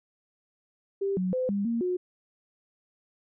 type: tone with pitch steps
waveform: sine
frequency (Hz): 394.3 / 184.4 / 511 / 200.8 / 232.4 / 362.2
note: G4 / F#3 / C5 / G3 / A#3 / F#4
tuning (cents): +10 / -6 / -41 / +42 / -5 / -37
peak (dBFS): -25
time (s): 1.01-1.97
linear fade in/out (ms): 10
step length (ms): 160
effects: none